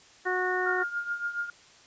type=harmonic tone; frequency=366.6 Hz; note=F#4; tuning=16 cents flat; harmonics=1 / 2 / 3 / 4 / 5; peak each=-30 / -33 / -35 / -32 / -31 dBFS; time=0.25-0.84 s; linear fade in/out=20 ms
type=tone with tremolo; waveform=sine; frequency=1413 Hz; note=F6; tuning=20 cents sharp; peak=-26 dBFS; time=0.66-1.5 s; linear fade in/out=2 ms; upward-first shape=triangle; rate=7.1 Hz; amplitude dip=80%
effects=white hiss -55 dBFS RMS until 1.86 s + resampled to 16000 Hz